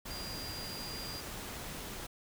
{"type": "tone in noise", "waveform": "sine", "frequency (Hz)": 4800, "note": "D8", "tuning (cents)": 37, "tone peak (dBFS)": -43, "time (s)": [0.1, 1.21], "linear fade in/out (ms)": 10, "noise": "pink", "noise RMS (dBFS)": -43, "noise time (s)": [0.05, 2.07], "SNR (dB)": -3, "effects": []}